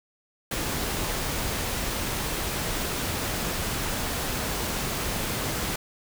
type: noise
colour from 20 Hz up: pink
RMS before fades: -29 dBFS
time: 0.51-5.76 s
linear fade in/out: 5 ms
effects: none